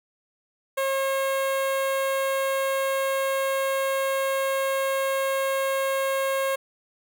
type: tone with notch filter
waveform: sawtooth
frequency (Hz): 540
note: C#5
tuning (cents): -45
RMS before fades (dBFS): -25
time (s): 0.77-6.56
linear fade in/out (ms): 10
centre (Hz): 5200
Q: 1.3
effects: none